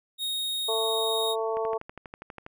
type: tone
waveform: 45% pulse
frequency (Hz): 3733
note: A#7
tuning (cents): +2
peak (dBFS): -28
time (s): 0.18-1.36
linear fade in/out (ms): 50
type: harmonic tone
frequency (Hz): 223.1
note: A3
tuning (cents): +24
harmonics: 2 / 3 / 4 / 5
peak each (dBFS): -28 / -32 / -34 / -36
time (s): 0.68-1.78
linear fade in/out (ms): 10
type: click train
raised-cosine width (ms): 0.5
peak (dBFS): -25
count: 12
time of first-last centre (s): 1.57-2.464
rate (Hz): 12.3
effects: none